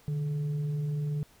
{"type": "tone with frequency modulation", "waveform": "sine", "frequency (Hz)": 150, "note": "D3", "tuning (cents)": 37, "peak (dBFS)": -28, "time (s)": [0.08, 1.23], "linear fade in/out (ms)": 0, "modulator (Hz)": 279, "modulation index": 0.26, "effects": ["pink hiss -60 dBFS RMS until 1.4 s"]}